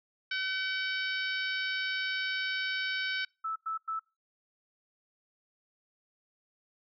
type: harmonic tone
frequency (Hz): 760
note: F#5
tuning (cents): +46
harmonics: 2 / 3 / 4 / 5 / 6 / 7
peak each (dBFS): -33 / -37 / -39 / -41 / -43 / -44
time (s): 0.31-3.25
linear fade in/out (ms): 5
type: tone bursts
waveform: sine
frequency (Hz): 1312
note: E6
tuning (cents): -9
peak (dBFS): -31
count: 3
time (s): 3.44-3.996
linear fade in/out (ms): 10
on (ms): 120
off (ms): 98
effects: noise-tail reverb RT60 0.3 s tail -26 dB re dry